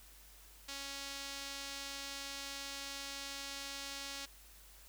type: tone with band-pass filter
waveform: sawtooth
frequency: 277.2 Hz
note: C#4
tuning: in tune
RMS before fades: -45 dBFS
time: 0.68-4.26 s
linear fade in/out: 10 ms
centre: 4900 Hz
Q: 1.1
effects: added 50 Hz sine -60 dBFS peak until 4.88 s + white hiss -60 dBFS RMS until 4.88 s